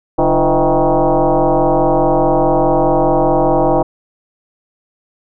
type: tone with frequency modulation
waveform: sine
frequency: 138.59 Hz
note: C#3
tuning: in tune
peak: -9 dBFS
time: 0.18-3.83 s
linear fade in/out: 10 ms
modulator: 161 Hz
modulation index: 4.9
effects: none